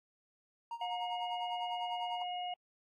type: tone with tremolo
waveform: triangle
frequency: 932.3 Hz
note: A#5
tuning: in tune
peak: -35 dBFS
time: 0.71-2.22 s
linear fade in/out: 2 ms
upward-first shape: sine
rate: 10 Hz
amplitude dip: 85%
type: harmonic tone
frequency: 719 Hz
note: F#5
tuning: 50 cents flat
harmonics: 1 / 3 / 4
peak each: -37 / -53 / -44 dBFS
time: 0.81-2.54 s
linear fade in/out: 5 ms
effects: AAC 48 kbps